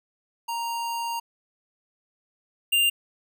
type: tone pair in turn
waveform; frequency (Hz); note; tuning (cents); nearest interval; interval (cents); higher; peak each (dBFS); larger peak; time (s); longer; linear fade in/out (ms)
square; 932.3 / 2794; A#5 / F7; 0 / 0; octave + perfect fifth; 1900; second; -28 / -19; second; 0.48-1.2 / 2.72-2.9; first; 10
effects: none